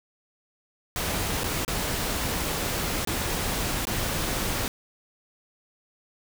pink noise with dropouts, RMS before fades -28 dBFS, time 0.96-4.68 s, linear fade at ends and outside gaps 1 ms, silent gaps 1.435-1.441 / 1.649-1.679 / 3.05-3.073 / 3.853-3.87 s, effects none

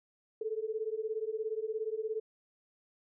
sine beating tone pair, 430 / 447 Hz, A4 / A4, -40 / +27 cents, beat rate 17 Hz, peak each -36 / -36 dBFS, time 0.41-2.2 s, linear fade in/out 5 ms, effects none

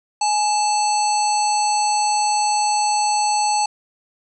harmonic tone with a mistuned harmonic, 880 Hz, A5, in tune, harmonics 1 / 3 / 5 / 7 / 9, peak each -17 / -30 / -26 / -29 / -26 dBFS, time 0.21-3.66 s, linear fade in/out 5 ms, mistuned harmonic 1, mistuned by -80 cents, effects none

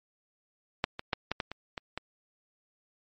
clicks, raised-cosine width 0.3 ms, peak -9 / -20 / -11 / -13 / -14 / -22 / -19 / -18 dBFS, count 8, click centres 0.841 / 0.994 / 1.132 / 1.316 / 1.402 / 1.516 / 1.778 / 1.976 s, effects MP3 32 kbps

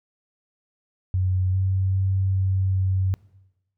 sine tone with pitch steps, 92.7 / 95 / 95.7 / 95.1 / 94.5 Hz, F#2 / F#2 / G2 / F#2 / F#2, +4 / +46 / -41 / +48 / +37 cents, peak -19 dBFS, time 1.14-3.14 s, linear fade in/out 0 ms, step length 400 ms, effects noise-tail reverb RT60 1.0 s tail -22 dB re dry

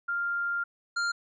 sine / square tone pair in turn, 1396.9 / 1396.9 Hz, F6 / F6, 0 / 0 cents, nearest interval unison, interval 0 cents, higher neither, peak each -27 dBFS, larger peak neither, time 0.08-0.64 / 0.96-1.12 s, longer first, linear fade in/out 10 ms, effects resampled to 16000 Hz

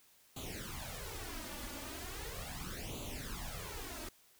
pink noise with flanger, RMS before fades -44 dBFS, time 0.36-4.09 s, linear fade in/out 5 ms, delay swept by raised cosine 0.28 to 3.48 ms, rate 0.38 Hz, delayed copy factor +0.8, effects white hiss -66 dBFS RMS until 4.39 s

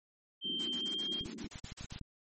sine tone with pitch glide, 3136 to 3206 Hz, G7 to G7, 0 to +38 cents, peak -34 dBFS, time 0.41-1.25 s, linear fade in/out 50 ms, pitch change +38 cents, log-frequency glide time 0.71-1.08 s
white band-pass noise, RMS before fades -46 dBFS, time 0.44-1.48 s, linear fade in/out 10 ms, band 180 to 360 Hz, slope 48 dB/octave
white noise bursts, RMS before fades -47 dBFS, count 11, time 0.59-1.994 s, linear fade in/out 10 ms, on 94 ms, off 37 ms
clicks, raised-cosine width 5 ms, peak -33 dBFS, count 11, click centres 1.21 / 1.259 / 1.444 / 1.558 / 1.644 / 1.721 / 1.81 / 1.844 / 1.924 / 1.961 / 2.013 s
effects MP3 32 kbps

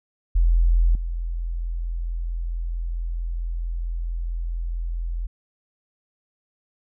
sine tone with level steps, 42.25 Hz, E1, 43 cents sharp, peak -14 / -24 dBFS, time 0.35-5.27 s, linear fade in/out 10 ms, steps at 0.95 s, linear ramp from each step 2 ms, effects none

